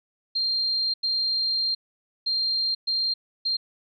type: tone bursts at uneven times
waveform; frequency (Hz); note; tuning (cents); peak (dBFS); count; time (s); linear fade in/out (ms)
sine; 4187; C8; 0; -22; 5; 0.35-0.94 / 1.03-1.75 / 2.26-2.75 / 2.87-3.14 / 3.45-3.57; 10
effects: none